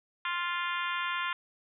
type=harmonic tone; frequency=349.2 Hz; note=F4; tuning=in tune; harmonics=3 / 4 / 5 / 6 / 7 / 8 / 9 / 10; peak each=-34 / -36 / -38 / -40 / -41 / -42 / -43 / -44 dBFS; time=0.25-1.33 s; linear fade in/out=2 ms; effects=none